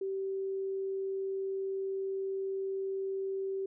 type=tone; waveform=sine; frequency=386.8 Hz; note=G4; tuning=23 cents flat; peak=-32 dBFS; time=0.01-3.66 s; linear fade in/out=5 ms; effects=none